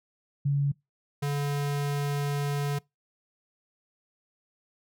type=tone pair in turn; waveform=sine / square; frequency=141.4 / 143.37 Hz; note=C#3 / D3; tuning=+35 / -41 cents; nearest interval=unison; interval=24 cents; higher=second; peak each=-22 / -27 dBFS; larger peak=first; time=0.45-0.72 / 1.22-2.79 s; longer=second; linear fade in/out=10 ms; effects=noise-tail reverb RT60 0.2 s tail -24 dB re dry